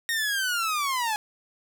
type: linear sweep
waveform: sawtooth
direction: down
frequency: 1864.7 to 830.6 Hz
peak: -21 dBFS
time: 0.09-1.16 s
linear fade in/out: 0 ms
effects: none